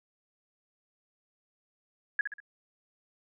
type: tone with echo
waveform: sine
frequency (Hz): 1674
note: G#6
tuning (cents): +13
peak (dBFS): -23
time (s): 2.19-2.21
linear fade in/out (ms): 2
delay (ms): 64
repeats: 3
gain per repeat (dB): -7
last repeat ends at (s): 2.402
effects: none